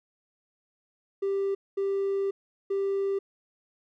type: tone bursts at uneven times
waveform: triangle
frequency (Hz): 393.4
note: G4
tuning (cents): +6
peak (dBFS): -22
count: 3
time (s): 1.22-1.55 / 1.77-2.31 / 2.7-3.19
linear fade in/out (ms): 10
effects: tanh soft clip ceiling -20 dBFS